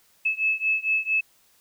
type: beating tone pair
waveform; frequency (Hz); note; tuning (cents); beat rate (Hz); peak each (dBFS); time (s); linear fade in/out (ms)
sine; 2600 / 2604.4; E7 / E7; -24 / -22; 4.4; -24 / -25; 0.25-1.21; 10
effects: white hiss -61 dBFS RMS until 1.6 s